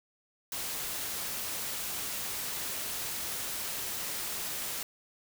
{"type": "noise", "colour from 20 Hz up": "white", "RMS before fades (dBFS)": -36, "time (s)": [0.52, 4.83], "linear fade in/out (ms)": 2, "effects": []}